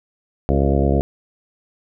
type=harmonic tone with a mistuned harmonic; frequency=69.3 Hz; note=C#2; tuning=in tune; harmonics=1 / 2 / 3 / 4 / 5 / 6 / 7 / 8 / 9 / 10; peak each=-18 / -21 / -23 / -24 / -25 / -26 / -26 / -27 / -28 / -28 dBFS; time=0.49-1.01 s; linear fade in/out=0 ms; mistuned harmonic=6; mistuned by=-31 cents; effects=none